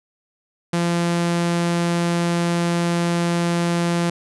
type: tone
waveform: sawtooth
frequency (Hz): 171.6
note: F3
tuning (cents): -30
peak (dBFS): -14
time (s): 0.73-4.1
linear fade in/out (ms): 5
effects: resampled to 24000 Hz